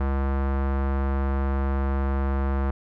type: tone with low-pass filter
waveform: square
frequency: 68.1 Hz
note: C#2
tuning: 30 cents flat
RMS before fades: -24 dBFS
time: 0-2.71 s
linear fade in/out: 5 ms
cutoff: 1300 Hz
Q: 1.5
effects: none